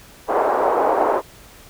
white band-pass noise, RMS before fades -18 dBFS, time 0.27-1.22 s, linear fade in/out 50 ms, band 380 to 940 Hz, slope 24 dB/octave, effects pink hiss -45 dBFS RMS until 1.69 s

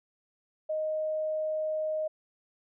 sine tone, 622.3 Hz, D#5, in tune, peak -28 dBFS, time 0.69-2.08 s, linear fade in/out 10 ms, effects none

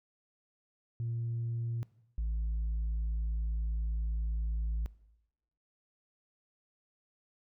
sine tone pair in turn, 116.54 / 55 Hz, A#2 / A1, 0 / 0 cents, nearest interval octave + minor second, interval 1300 cents, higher first, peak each -31 / -28 dBFS, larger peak second, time 1-1.83 / 2.18-4.86 s, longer second, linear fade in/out 0 ms, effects noise-tail reverb RT60 0.9 s tail -21 dB re dry + tanh soft clip ceiling -29 dBFS

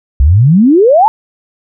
sine exponential sweep, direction up, 61.74 to 917 Hz, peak -3 dBFS, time 0.2-1.08 s, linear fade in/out 0 ms, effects none

